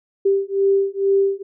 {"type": "beating tone pair", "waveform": "sine", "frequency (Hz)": [392, 394.2], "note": ["G4", "G4"], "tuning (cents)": [0, 10], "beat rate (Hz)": 2.2, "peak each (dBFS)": -18, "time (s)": [0.25, 1.43], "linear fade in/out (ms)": 10, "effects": []}